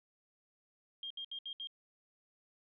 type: tone bursts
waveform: sine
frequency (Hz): 3214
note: G7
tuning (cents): +43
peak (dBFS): -40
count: 5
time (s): 1.03-1.672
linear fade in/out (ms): 2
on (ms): 74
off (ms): 68
effects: none